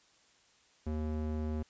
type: tone with band-pass filter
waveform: square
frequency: 77 Hz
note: D#2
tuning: 17 cents flat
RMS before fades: -35 dBFS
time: 0.86-1.63 s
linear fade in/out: 10 ms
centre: 220 Hz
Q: 0.68
effects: white hiss -66 dBFS RMS until 1.69 s + resampled to 16000 Hz